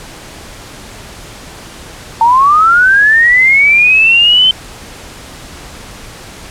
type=linear sweep; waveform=sine; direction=up; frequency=892 to 3094 Hz; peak=-4 dBFS; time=2.21-4.51 s; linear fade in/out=2 ms; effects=pink hiss -31 dBFS RMS until 6.5 s + low-pass 10000 Hz 12 dB/octave